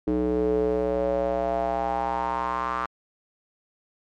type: tone with band-pass filter sweep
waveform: square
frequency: 61.74 Hz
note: B1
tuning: in tune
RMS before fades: -25 dBFS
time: 0.07-2.86 s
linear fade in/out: 5 ms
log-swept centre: 350 to 1200 Hz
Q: 5
effects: MP3 64 kbps